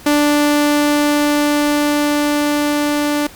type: tone with level ramp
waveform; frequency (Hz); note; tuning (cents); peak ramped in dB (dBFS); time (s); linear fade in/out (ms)
sawtooth; 293.7; D4; 0; -7 to -11; 0.06-3.27; 5
effects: pink hiss -39 dBFS RMS until 3.35 s